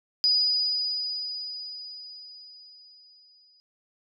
sine tone with exponential decay, 4942 Hz, D#8, 13 cents flat, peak -18 dBFS, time 0.24-3.6 s, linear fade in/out 0 ms, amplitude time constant 730 ms, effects none

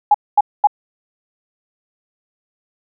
sine tone bursts, 830.6 Hz, G#5, in tune, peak -6 dBFS, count 3, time 0.11-0.672 s, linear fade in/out 5 ms, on 34 ms, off 230 ms, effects none

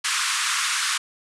pink band-pass noise, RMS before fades -24 dBFS, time 0.04-0.98 s, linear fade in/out 10 ms, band 1100 to 10000 Hz, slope 48 dB/octave, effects none

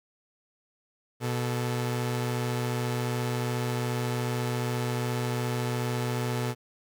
sawtooth tone pair together, 122.6 / 436.2 Hz, B2 / A4, -12 / -15 cents, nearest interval octave + minor seventh, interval 2197 cents, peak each -24 / -31 dBFS, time 1.2-6.55 s, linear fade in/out 50 ms, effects none

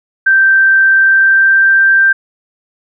sine tone with pitch glide, 1564 to 1574 Hz, G6 to G6, -4 to +7 cents, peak -5 dBFS, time 0.26-2.13 s, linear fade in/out 10 ms, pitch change +11 cents, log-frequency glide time 0.92-1.89 s, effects none

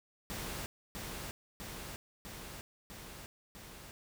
pink noise with echo, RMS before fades -41 dBFS, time 0.3-0.66 s, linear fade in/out 0 ms, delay 650 ms, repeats 5, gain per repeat -2 dB, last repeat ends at 3.91 s, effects none

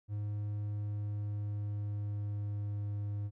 triangle tone with pitch glide, 103.83 to 102.64 Hz, G#2 to G#2, 0 to -20 cents, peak -32 dBFS, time 0.08-3.31 s, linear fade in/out 50 ms, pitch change -20 cents, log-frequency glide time 0.62-3.04 s, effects none

